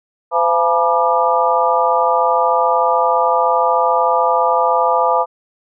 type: harmonic tone with a mistuned harmonic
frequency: 170.4 Hz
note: F3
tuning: 42 cents flat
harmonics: 3 / 4 / 5 / 6 / 7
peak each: -18 / -18 / -18 / -18 / -18 dBFS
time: 0.31-5.26 s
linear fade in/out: 50 ms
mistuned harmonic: 6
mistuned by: -99 cents
effects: none